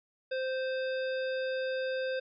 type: harmonic tone with a mistuned harmonic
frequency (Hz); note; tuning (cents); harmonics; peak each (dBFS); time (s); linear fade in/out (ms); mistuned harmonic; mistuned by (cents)
521; C5; -7; 1 / 3 / 5 / 7 / 9; -31 / -39 / -46 / -47 / -50; 0.31-2.2; 10; 9; +50
effects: none